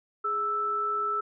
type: tone pair together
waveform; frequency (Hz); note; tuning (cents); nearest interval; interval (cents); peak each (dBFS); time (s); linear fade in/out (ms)
sine; 415.3 / 1318.5; G#4 / E6; 0 / 0; octave + minor sixth; 2000; -36 / -26; 0.24-1.21; 10
effects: none